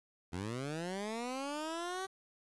15% pulse linear sweep, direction up, 82.7 to 386.9 Hz, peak -31 dBFS, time 0.32-2.07 s, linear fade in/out 20 ms, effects resampled to 24000 Hz + 10-bit

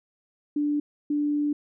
sine tone pair in turn, 293.7 / 293.7 Hz, D4 / D4, 0 / 0 cents, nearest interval unison, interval 0 cents, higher neither, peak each -22 dBFS, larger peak neither, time 0.56-0.8 / 1.1-1.53 s, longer second, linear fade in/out 5 ms, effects none

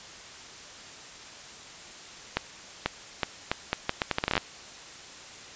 accelerating click train, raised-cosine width 0.3 ms, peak -8 dBFS, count 16, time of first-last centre 2.37-4.378 s, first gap 490 ms, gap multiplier 0.76, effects white hiss -45 dBFS RMS until 5.55 s + resampled to 16000 Hz

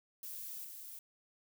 violet noise with level steps, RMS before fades -45 / -49 dBFS, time 0.23-0.99 s, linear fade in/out 2 ms, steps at 0.64 s, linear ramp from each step 10 ms, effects none

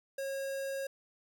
square tone with notch filter, 544 Hz, C#5, 33 cents flat, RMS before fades -37 dBFS, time 0.18-0.87 s, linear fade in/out 5 ms, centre 3300 Hz, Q 1.9, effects 11-bit

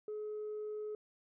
sine tone, 424.6 Hz, G#4, 38 cents sharp, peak -37 dBFS, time 0.08-0.95 s, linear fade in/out 2 ms, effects tanh soft clip ceiling -36 dBFS

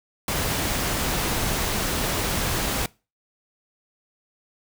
pink noise, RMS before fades -25 dBFS, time 0.28-2.86 s, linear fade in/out 2 ms, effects noise-tail reverb RT60 0.3 s tail -23 dB re dry

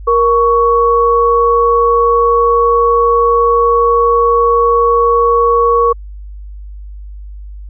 sine tone pair together, 469.6 / 1117 Hz, A#4 / C#6, +13 / +13 cents, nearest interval octave + minor third, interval 1500 cents, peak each -10 dBFS, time 0.07-5.93 s, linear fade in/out 10 ms, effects added 50 Hz sine -26 dBFS peak until 7.69 s

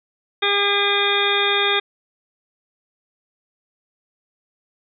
harmonic tone with a mistuned harmonic, 404 Hz, G#4, 48 cents flat, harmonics 1 / 2 / 3 / 4 / 5 / 6 / 8 / 9, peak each -23 / -27 / -25 / -25 / -26 / -25 / -25 / -22 dBFS, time 0.42-1.8 s, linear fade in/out 10 ms, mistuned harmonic 8, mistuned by +42 cents, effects none

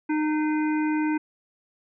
harmonic tone with a mistuned harmonic, 306.8 Hz, D#4, 24 cents flat, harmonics 1 / 3 / 5 / 7 / 8, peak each -22 / -32 / -36 / -39 / -40 dBFS, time 0.09-1.18 s, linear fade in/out 10 ms, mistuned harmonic 7, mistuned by -75 cents, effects none

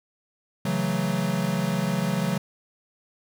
square chord, F# minor seventh, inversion second, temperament equal, 138.59 / 164.81 / 185 / 220 Hz, C#3 / E3 / F#3 / A3, 0 / 0 / 0 / 0 cents, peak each -31 / -30 / -27 / -32 dBFS, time 0.65-2.38 s, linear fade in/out 5 ms, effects none

